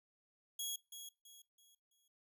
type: tone with echo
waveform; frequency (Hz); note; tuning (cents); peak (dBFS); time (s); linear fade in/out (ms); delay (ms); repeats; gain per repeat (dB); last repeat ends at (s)
15% pulse; 3322; G#7; 0; -32; 0.59-0.76; 5; 330; 4; -9; 2.08
effects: noise-tail reverb RT60 0.3 s tail -22 dB re dry